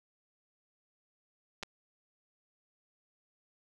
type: clicks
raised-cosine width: 0.2 ms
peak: -22 dBFS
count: 2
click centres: 1.628 / 1.633 s
effects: none